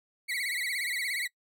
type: tone with vibrato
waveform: 35% pulse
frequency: 2086 Hz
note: C7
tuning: 6 cents flat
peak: -28 dBFS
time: 0.28-1.28 s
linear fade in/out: 20 ms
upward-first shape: sine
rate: 17 Hz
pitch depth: 140 cents each way
effects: noise-tail reverb RT60 0.1 s tail -23 dB re dry